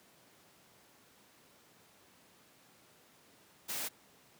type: noise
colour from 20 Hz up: white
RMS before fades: -38 dBFS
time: 3.68-3.89 s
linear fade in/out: 20 ms
effects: pink hiss -63 dBFS RMS until 4.39 s + high-pass 150 Hz 12 dB/octave